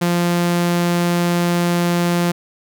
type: tone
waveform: sawtooth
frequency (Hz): 173.7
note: F3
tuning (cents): -9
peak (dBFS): -11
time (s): 0.01-2.32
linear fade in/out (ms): 10
effects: none